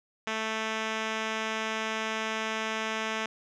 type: tone with low-pass filter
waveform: 5% pulse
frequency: 220 Hz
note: A3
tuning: in tune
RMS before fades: -32 dBFS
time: 0.27-3.26 s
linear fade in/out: 2 ms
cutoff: 4400 Hz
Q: 1.3
effects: none